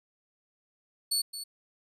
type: tone with echo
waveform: 25% pulse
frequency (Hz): 4435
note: C#8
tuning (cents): 0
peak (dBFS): -21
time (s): 1.11-1.22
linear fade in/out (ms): 10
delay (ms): 220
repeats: 1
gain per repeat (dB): -11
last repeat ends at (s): 1.44
effects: none